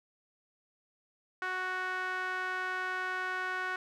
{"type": "tone with band-pass filter", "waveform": "sawtooth", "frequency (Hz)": 370, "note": "F#4", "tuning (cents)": 0, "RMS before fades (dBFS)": -35, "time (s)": [1.42, 3.76], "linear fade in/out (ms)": 2, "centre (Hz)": 1500, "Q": 3.1, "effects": []}